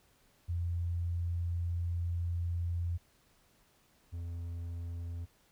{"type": "tone pair in turn", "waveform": ["sine", "triangle"], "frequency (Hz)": [86.1, 85.41], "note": ["F2", "F2"], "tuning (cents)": [-24, -38], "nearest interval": "unison", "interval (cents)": 14, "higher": "first", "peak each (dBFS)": [-31, -35], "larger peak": "first", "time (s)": [[0.48, 2.98], [4.12, 5.26]], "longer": "first", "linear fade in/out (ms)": 20, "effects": ["pink hiss -68 dBFS RMS until 5.51 s"]}